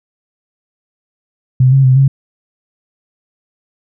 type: tone with pitch steps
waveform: sine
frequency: 128.7 / 135.4 / 129.5 / 136.1 Hz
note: C3 / C#3 / C3 / C#3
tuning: -28 / -40 / -17 / -31 cents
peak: -5 dBFS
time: 1.6-2.08 s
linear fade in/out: 5 ms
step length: 120 ms
effects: none